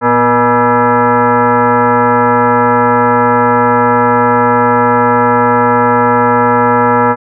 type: tone with frequency modulation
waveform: sine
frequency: 245.2 Hz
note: B3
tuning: 12 cents flat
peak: -6 dBFS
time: 0.01-7.16 s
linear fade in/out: 50 ms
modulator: 362 Hz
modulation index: 3.4
effects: none